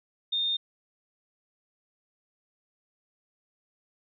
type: tone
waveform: sine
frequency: 3648 Hz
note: A#7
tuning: 38 cents flat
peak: -25 dBFS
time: 0.32-0.57 s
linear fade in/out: 10 ms
effects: none